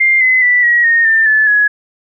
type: tone with pitch steps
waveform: sine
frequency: 2100 / 2034 / 1970.7 / 1909.1 / 1849.4 / 1791.6 / 1735.5 / 1681.3 Hz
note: C7 / C7 / B6 / A#6 / A#6 / A6 / A6 / G#6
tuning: +6 / -50 / -4 / +41 / -14 / +31 / -24 / +21 cents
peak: -7 dBFS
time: 0-1.68 s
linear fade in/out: 10 ms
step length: 210 ms
effects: none